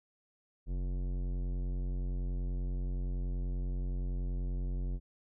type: tone with tanh clipping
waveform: sine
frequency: 45.26 Hz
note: F#1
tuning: 37 cents flat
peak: -34 dBFS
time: 0.66-5 s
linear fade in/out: 50 ms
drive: 16 dB
effects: none